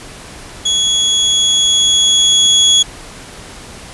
30% pulse tone with level ramp, 3354 Hz, G#7, 16 cents sharp, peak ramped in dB -9 to -4 dBFS, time 0.65-2.83 s, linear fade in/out 10 ms, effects pink hiss -33 dBFS RMS until 3.93 s + resampled to 24000 Hz

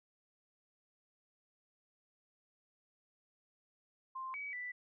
sine tone with pitch steps, 1049 / 2274 / 1979 Hz, C6 / C#7 / B6, +4 / +44 / +3 cents, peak -40 dBFS, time 4.15-4.72 s, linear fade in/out 10 ms, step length 190 ms, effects none

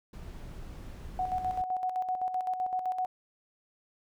brown noise, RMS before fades -43 dBFS, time 0.13-1.62 s, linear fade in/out 5 ms
sine tone with tremolo, 740 Hz, F#5, in tune, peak -27 dBFS, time 1.19-3.06 s, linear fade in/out 2 ms, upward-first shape square, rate 7.8 Hz, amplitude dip 55%
effects none

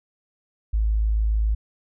sine tone, 53.7 Hz, A1, 41 cents flat, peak -18 dBFS, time 0.73-1.55 s, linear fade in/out 10 ms, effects none

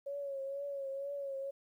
sine tone with vibrato, 554.4 Hz, C#5, in tune, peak -37 dBFS, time 0.06-1.51 s, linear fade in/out 10 ms, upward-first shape triangle, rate 2.1 Hz, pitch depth 52 cents each way, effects 12-bit

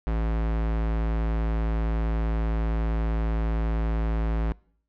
square tone, 55.3 Hz, A1, 9 cents sharp, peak -24 dBFS, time 0.07-4.52 s, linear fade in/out 0 ms, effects noise-tail reverb RT60 0.6 s tail -24 dB re dry + low-pass 2000 Hz 12 dB/octave

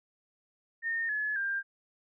sine tone with pitch steps, 1830 / 1707.5 / 1593.1 Hz, A#6 / G#6 / G6, -32 / +48 / +28 cents, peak -29 dBFS, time 0.82-1.63 s, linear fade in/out 50 ms, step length 270 ms, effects none

